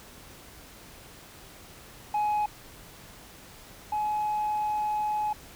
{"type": "tone pair in turn", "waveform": "sine", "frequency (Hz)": [840, 845.8], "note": ["G#5", "G#5"], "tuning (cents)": [19, 31], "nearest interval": "unison", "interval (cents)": 12, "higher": "second", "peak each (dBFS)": [-21, -24], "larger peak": "first", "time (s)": [[2.14, 2.46], [3.92, 5.33]], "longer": "second", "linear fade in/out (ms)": 5, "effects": ["tanh soft clip ceiling -23 dBFS", "pink hiss -49 dBFS RMS until 5.55 s"]}